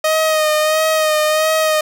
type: tone with vibrato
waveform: sawtooth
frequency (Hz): 622.3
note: D#5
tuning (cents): 0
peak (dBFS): -9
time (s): 0.04-1.81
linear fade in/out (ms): 5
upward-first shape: sine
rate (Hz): 1.5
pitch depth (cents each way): 31
effects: none